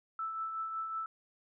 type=tone with tremolo; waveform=sine; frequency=1318.5 Hz; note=E6; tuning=in tune; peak=-33 dBFS; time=0.19-1.06 s; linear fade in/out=2 ms; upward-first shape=triangle; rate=5.4 Hz; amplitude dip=45%; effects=none

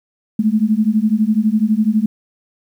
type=beating tone pair; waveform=sine; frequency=210 / 222 Hz; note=G#3 / A3; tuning=+19 / +16 cents; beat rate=12 Hz; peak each=-15 dBFS; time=0.39-2.06 s; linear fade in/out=5 ms; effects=8-bit

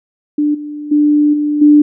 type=tone with level steps; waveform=sine; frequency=296.2 Hz; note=D4; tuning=15 cents sharp; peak=-10 / -22 / -7 / -12 / -3 dBFS; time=0.38-1.82 s; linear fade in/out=5 ms; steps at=0.54 / 0.91 / 1.33 / 1.61 s; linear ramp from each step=10 ms; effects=none

